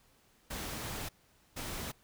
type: noise bursts at uneven times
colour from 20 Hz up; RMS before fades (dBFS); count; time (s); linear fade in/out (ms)
pink; -40; 2; 0.5-1.09 / 1.56-1.92; 10
effects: pink hiss -67 dBFS RMS until 2.03 s